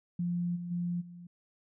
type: tone with level steps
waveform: sine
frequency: 174.61 Hz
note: F3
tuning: in tune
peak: -29 / -36 / -30 / -45 dBFS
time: 0.19-1.27 s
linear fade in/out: 5 ms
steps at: 0.55 / 0.7 / 1 s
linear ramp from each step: 20 ms
effects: none